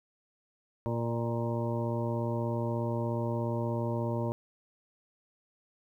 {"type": "harmonic tone with a mistuned harmonic", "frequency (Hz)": 116.8, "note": "A#2", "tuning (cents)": 4, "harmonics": [1, 2, 3, 4, 5, 7, 8, 9], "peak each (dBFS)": [-32, -36, -37, -40, -37, -48, -40, -50], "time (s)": [0.86, 4.32], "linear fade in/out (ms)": 0, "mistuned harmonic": 5, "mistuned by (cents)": 17, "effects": ["11-bit"]}